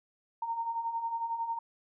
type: beating tone pair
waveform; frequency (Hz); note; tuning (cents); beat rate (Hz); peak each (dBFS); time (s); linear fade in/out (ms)
sine; 912 / 923; A#5 / A#5; -38 / -17; 11; -39 / -32; 0.42-1.59; 5
effects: none